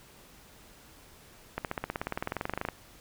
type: accelerating click train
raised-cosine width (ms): 0.5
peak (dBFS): -16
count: 23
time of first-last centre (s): 1.58-2.687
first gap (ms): 68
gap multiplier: 0.97
effects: pink hiss -55 dBFS RMS until 3 s